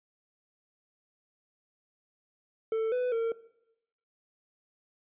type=tone with pitch steps; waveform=triangle; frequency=444.8 / 498.8 / 456.6 Hz; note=A4 / B4 / A#4; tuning=+19 / +17 / -36 cents; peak=-24 dBFS; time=2.72-3.32 s; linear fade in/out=2 ms; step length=200 ms; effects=noise-tail reverb RT60 0.8 s tail -18 dB re dry + resampled to 8000 Hz